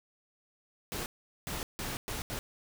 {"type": "noise bursts at uneven times", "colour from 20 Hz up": "pink", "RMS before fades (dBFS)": -37, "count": 5, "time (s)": [[0.92, 1.06], [1.47, 1.63], [1.79, 1.97], [2.08, 2.22], [2.3, 2.39]], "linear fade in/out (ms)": 0, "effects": []}